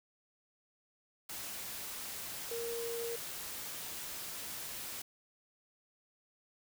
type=tone in noise; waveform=sine; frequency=466.2 Hz; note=A#4; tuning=in tune; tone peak=-37 dBFS; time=2.51-3.16 s; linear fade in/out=5 ms; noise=white; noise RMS=-43 dBFS; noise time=1.29-5.02 s; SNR=+3 dB; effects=none